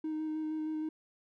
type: tone with vibrato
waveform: triangle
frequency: 311.4 Hz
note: D#4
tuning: 2 cents sharp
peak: -30 dBFS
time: 0.04-0.89 s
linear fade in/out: 5 ms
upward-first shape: square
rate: 6.4 Hz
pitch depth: 11 cents each way
effects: tanh soft clip ceiling -28 dBFS